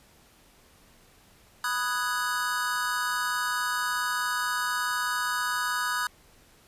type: chord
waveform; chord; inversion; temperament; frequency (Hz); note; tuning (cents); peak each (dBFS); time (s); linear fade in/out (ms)
square; G# minor seventh; first; equal; 987.8 / 1244.5 / 1480 / 1661.2; B5 / D#6 / F#6 / G#6; 0 / 0 / 0 / 0; -34 / -32 / -32 / -34; 1.64-6.07; 2
effects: pink hiss -58 dBFS RMS until 6.67 s + resampled to 32000 Hz